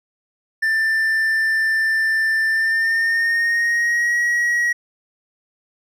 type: tone with pitch glide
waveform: triangle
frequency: 1779 to 1906.7 Hz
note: A6 to A#6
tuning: +19 to +39 cents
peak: -14 dBFS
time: 0.62-4.73 s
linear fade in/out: 10 ms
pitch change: +120 cents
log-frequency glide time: 2.48-4.17 s
effects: none